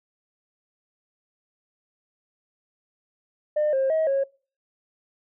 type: tone with pitch steps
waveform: sine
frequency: 603 / 534 / 636 / 547 Hz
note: D5 / C5 / D#5 / C#5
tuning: +46 / +35 / +38 / -23 cents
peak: -18 dBFS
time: 3.56-4.24 s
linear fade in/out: 10 ms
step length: 170 ms
effects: noise-tail reverb RT60 0.4 s tail -26 dB re dry + tanh soft clip ceiling -17 dBFS